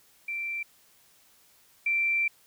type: tone pair in turn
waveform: sine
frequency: 2349 / 2349 Hz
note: D7 / D7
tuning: 0 / 0 cents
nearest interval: unison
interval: 0 cents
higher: neither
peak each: -30 / -23 dBFS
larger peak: second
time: 0.28-0.63 / 1.86-2.28 s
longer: second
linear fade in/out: 5 ms
effects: white hiss -61 dBFS RMS until 2.46 s